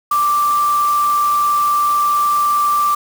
sine tone in noise, 1174.7 Hz, D6, in tune, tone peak -12 dBFS, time 0.11-2.95 s, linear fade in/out 5 ms, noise white, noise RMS -30 dBFS, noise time 0.11-2.95 s, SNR +15 dB, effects none

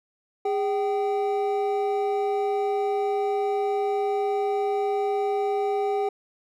triangle tone pair together, 409.4 / 772.8 Hz, G#4 / G5, -25 / -25 cents, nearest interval major seventh, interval 1100 cents, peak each -22 / -25 dBFS, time 0.45-6.09 s, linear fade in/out 5 ms, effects none

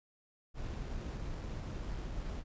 brown noise with sample-and-hold, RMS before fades -40 dBFS, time 0.54-2.44 s, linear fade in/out 50 ms, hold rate 6300 Hz, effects resampled to 16000 Hz

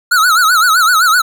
square tone with vibrato, 1371 Hz, F6, 32 cents flat, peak -8 dBFS, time 0.11-1.22 s, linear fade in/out 10 ms, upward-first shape sine, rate 7.8 Hz, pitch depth 150 cents each way, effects none

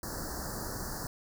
pink band-stop noise, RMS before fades -38 dBFS, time 0.03-1.07 s, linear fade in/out 2 ms, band 1800 to 4400 Hz, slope 96 dB/octave, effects none

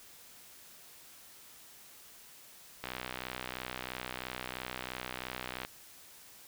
click train, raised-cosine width 0.3 ms, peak -21 dBFS, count 178, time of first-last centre 2.84-5.65 s, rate 63 Hz, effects white hiss -55 dBFS RMS until 6.47 s

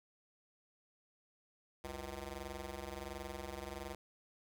10% pulse ring-modulated tone, 138.2 Hz, C#3, 5 cents flat, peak -32 dBFS, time 1.84-3.95 s, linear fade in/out 2 ms, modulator 218 Hz, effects none

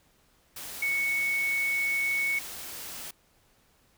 sine tone in noise, 2217 Hz, C#7, in tune, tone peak -25 dBFS, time 0.82-2.39 s, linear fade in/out 5 ms, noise white, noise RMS -40 dBFS, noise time 0.56-3.11 s, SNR +12 dB, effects pink hiss -65 dBFS RMS until 3.97 s

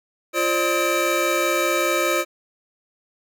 square tone cluster, 347.2 / 534 / 599 / 1271 / 2339 Hz, F4 / C5 / D5 / D#6 / D7, -10 / +35 / +34 / +36 / -8 cents, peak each -26 dBFS, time 0.33-2.25 s, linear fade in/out 50 ms, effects none

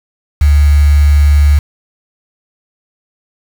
sine tone with quantisation, 72.8 Hz, D2, 15 cents flat, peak -4 dBFS, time 0.41-1.59 s, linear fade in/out 5 ms, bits 4, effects none

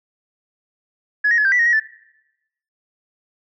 sine tone with pitch steps, 1690 / 1870 / 1705 / 1575 / 1966 / 1867 / 1902 / 1758 Hz, G#6 / A#6 / G#6 / G6 / B6 / A#6 / A#6 / A6, +30 / +5 / +45 / +8 / -8 / +2 / +34 / -2 cents, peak -12 dBFS, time 1.24-1.8 s, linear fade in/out 10 ms, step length 70 ms, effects noise-tail reverb RT60 0.9 s tail -21 dB re dry + tanh soft clip ceiling -8 dBFS

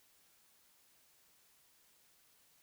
silence, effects white hiss -69 dBFS RMS until 2.62 s

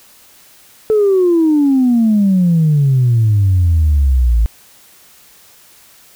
sine exponential sweep, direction down, 440 to 54 Hz, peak -7 dBFS, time 0.9-4.46 s, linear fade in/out 0 ms, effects tanh soft clip ceiling -5 dBFS + white hiss -45 dBFS RMS until 6.15 s

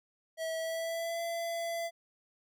square tone with pitch glide, 648 to 675.1 Hz, E5 to E5, -30 to +41 cents, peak -34 dBFS, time 0.37-1.91 s, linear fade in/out 50 ms, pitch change +71 cents, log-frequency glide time 0.58-1.21 s, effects none

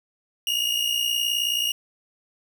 40% pulse tone pair together, 2830 / 2889 Hz, F7 / F#7, +22 / -42 cents, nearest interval unison, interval 36 cents, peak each -24 dBFS, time 0.47-1.72 s, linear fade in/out 2 ms, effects none

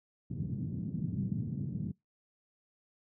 pink band-pass noise, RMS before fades -36 dBFS, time 0.3-1.92 s, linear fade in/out 10 ms, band 120 to 210 Hz, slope 24 dB/octave, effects noise-tail reverb RT60 0.2 s tail -26 dB re dry

